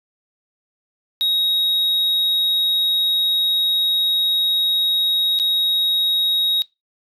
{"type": "tone with dropouts", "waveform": "sine", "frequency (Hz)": 3784, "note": "A#7", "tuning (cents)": 25, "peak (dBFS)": -13, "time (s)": [1.21, 6.62], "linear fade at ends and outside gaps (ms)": 0, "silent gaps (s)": [5.389, 5.398], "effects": ["noise-tail reverb RT60 0.2 s tail -22 dB re dry", "tanh soft clip ceiling -15 dBFS"]}